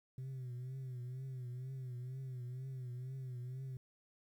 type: tone with vibrato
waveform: sine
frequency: 127.9 Hz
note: C3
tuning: 39 cents flat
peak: -39 dBFS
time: 0.18-3.77 s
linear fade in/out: 2 ms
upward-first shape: triangle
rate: 2.1 Hz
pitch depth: 90 cents each way
effects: tanh soft clip ceiling -41 dBFS + 12-bit